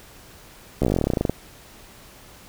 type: slowing click train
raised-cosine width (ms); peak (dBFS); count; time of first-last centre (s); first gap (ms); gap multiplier
2; -7; 19; 0.82-1.296; 14; 1.07
effects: pink hiss -47 dBFS RMS until 2.48 s